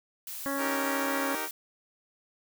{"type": "noise", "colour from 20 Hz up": "blue", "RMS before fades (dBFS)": -39, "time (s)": [0.27, 1.51], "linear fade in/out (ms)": 2}
{"type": "harmonic tone", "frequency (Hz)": 277.2, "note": "C#4", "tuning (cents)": 0, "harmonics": [1, 2, 3, 4, 5, 6, 7], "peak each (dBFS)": [-33, -35, -42, -37, -42, -39, -44], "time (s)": [0.46, 1.35], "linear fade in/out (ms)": 0}
{"type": "chord", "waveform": "10% pulse", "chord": "Eb major", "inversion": "none", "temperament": "just", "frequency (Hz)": [311.1, 388.9, 466.7], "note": ["Eb4", "G4", "Bb4"], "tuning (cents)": [0, -14, 2], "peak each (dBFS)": -29, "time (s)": [0.57, 1.49], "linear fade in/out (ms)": 50}
{"effects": []}